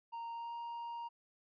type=tone with pitch glide; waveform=triangle; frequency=928 to 937.2 Hz; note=A#5 to A#5; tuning=-8 to +9 cents; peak=-39 dBFS; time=0.12-1.09 s; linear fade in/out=20 ms; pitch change=+17 cents; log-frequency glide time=0.32-0.54 s; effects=resampled to 11025 Hz